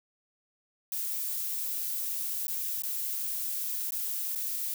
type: noise with dropouts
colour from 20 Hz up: violet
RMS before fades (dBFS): -33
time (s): 0.92-4.74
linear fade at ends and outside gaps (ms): 1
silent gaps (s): 2.469-2.481 / 2.821-2.835 / 3.907-3.921 / 4.351-4.357
effects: none